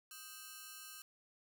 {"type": "ring-modulated tone", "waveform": "5% pulse", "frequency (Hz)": 1409, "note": "F6", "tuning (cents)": 15, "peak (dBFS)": -35, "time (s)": [0.11, 1.02], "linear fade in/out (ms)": 2, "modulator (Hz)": 158, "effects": ["12-bit"]}